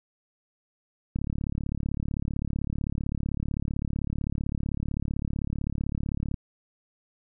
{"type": "click train", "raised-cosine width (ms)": 5, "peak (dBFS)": -17, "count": 186, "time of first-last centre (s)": [1.16, 6.342], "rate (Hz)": 35.7, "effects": []}